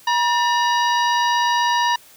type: harmonic tone with a mistuned harmonic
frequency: 958 Hz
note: A#5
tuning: 47 cents sharp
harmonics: 1 / 2 / 3 / 4 / 5 / 6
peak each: -17 / -23 / -27 / -29 / -31 / -33 dBFS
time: 0.07-1.96 s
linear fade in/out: 5 ms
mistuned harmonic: 2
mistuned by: -110 cents
effects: white hiss -48 dBFS RMS until 2.16 s